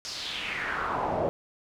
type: noise with band-pass filter sweep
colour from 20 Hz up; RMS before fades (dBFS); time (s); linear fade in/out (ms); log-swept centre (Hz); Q
brown; -31; 0.05-1.29; 0; 5600 to 540; 3.7
effects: none